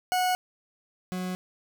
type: tone pair in turn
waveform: 40% pulse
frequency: 733 / 183.25 Hz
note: F#5 / F#3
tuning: -16 / -16 cents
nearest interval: 2 octaves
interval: 2400 cents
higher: first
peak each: -22 / -29 dBFS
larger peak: first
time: 0.12-0.35 / 1.12-1.35 s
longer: neither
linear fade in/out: 0 ms
effects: none